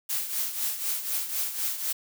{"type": "noise with tremolo", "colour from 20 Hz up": "blue", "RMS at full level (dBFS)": -27, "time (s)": [0.09, 1.93], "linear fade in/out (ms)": 10, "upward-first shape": "triangle", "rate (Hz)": 4, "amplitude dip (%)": 70, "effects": []}